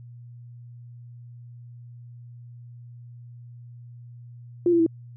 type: tone with pitch steps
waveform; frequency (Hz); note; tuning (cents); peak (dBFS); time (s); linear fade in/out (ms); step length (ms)
sine; 349.2 / 338.5 / 328.1; F4 / E4 / E4; 0 / +46 / -8; -16; 4.66-4.864; 2; 68
effects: added 120 Hz sine -41 dBFS peak until 5.16 s